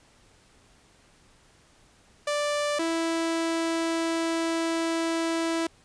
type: tone pair in turn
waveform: sawtooth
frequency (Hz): 587.3 / 329.6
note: D5 / E4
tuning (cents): 0 / 0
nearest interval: minor seventh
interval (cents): 1000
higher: first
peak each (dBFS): -21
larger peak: neither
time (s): 2.27-2.79 / 2.79-5.67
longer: second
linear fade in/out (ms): 5
effects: pink hiss -59 dBFS RMS until 5.84 s + resampled to 22050 Hz